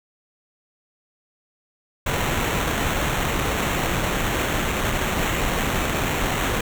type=noise with sample-and-hold; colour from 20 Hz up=pink; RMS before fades=-23 dBFS; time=2.06-6.61 s; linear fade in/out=5 ms; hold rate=4900 Hz; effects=none